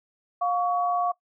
sine tone pair together, 709 / 1125.5 Hz, F5 / C#6, +26 / +26 cents, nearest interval minor sixth, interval 800 cents, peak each -24 / -26 dBFS, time 0.41-1.12 s, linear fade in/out 10 ms, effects noise-tail reverb RT60 0.1 s tail -19 dB re dry

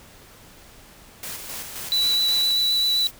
white noise with tremolo, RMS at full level -33 dBFS, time 1.23-2.52 s, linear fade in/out 2 ms, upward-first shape square, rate 3.8 Hz, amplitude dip 40%
blue noise, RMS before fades -32 dBFS, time 1.9-3.12 s, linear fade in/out 50 ms
sine tone with vibrato, 3951 Hz, B7, in tune, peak -18 dBFS, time 1.92-3.07 s, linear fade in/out 0 ms, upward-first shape sine, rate 7.7 Hz, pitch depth 12 cents each way
effects pink hiss -48 dBFS RMS until 3.19 s

